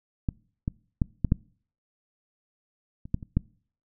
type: clicks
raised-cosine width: 5 ms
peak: -13 / -14 / -10 / -11 / -7 / -28 / -12 / -27 / -9 dBFS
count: 9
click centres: 0.288 / 0.679 / 1.018 / 1.247 / 1.321 / 3.055 / 3.144 / 3.228 / 3.37 s
effects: noise-tail reverb RT60 0.5 s tail -25 dB re dry